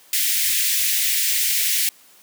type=high-pass noise; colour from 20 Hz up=white; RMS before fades=-20 dBFS; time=0.13-1.89 s; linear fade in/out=2 ms; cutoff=1800 Hz; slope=48 dB/octave; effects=white hiss -51 dBFS RMS until 2.22 s + high-pass 200 Hz 12 dB/octave